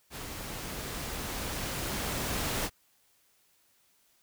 pink noise with level ramp, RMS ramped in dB -41 to -31 dBFS, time 0.1-2.7 s, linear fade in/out 50 ms, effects white hiss -68 dBFS RMS until 4.22 s

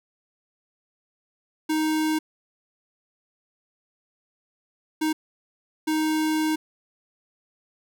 square tone bursts at uneven times, 312 Hz, D#4, 5 cents sharp, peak -22 dBFS, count 3, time 1.69-2.19 / 5.01-5.13 / 5.87-6.56 s, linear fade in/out 10 ms, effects none

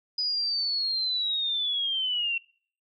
sine linear sweep, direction down, 4978 to 2708 Hz, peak -25 dBFS, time 0.18-2.38 s, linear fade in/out 5 ms, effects noise-tail reverb RT60 0.5 s tail -24 dB re dry

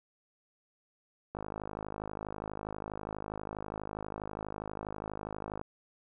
click train, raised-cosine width 1 ms, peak -24 dBFS, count 224, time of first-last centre 1.35-5.614 s, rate 52.3 Hz, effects none

